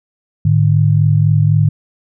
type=tone pair together; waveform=sine; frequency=106.59 / 150.5 Hz; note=G#2 / D3; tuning=+45 / +43 cents; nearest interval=tritone; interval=598 cents; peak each=-11 dBFS; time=0.45-1.69 s; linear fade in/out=5 ms; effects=none